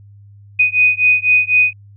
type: beating tone pair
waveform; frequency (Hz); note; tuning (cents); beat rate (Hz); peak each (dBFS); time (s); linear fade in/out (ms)
sine; 2489 / 2493; D#7 / D#7; 0 / +3; 4; -13; 0.59-1.73; 10
effects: added 101 Hz sine -39 dBFS peak until 1.96 s